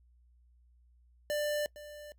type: tone with echo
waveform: square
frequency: 593 Hz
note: D5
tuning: 17 cents sharp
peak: -31 dBFS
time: 1.3-1.66 s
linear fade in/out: 0 ms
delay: 460 ms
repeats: 1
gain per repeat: -15 dB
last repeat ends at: 2.12 s
effects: noise-tail reverb RT60 0.1 s tail -22 dB re dry + added 60 Hz sine -61 dBFS peak until 2.18 s